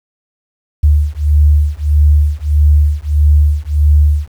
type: beating tone pair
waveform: sine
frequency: 73.42 / 75.02 Hz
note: D2 / D2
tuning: 0 / +37 cents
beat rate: 1.6 Hz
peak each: -10 dBFS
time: 0.83-4.28 s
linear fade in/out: 10 ms
effects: 7-bit